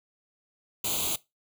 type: noise with comb filter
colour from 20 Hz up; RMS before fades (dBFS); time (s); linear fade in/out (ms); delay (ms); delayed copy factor
white; -29; 0.84-1.16; 5; 0.28; +0.9
effects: noise-tail reverb RT60 0.2 s tail -19 dB re dry